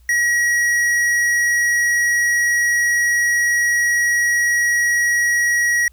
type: tone with tanh clipping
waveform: sine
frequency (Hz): 1909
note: A#6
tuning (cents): +41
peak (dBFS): -16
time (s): 0.09-5.88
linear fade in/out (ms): 2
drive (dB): 14
effects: added 60 Hz sine -46 dBFS peak until 5.92 s + white hiss -61 dBFS RMS until 5.92 s